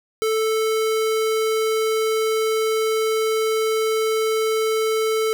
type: tone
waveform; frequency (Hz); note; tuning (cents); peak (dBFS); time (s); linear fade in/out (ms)
square; 440; A4; 0; -19; 0.22-5.33; 0
effects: none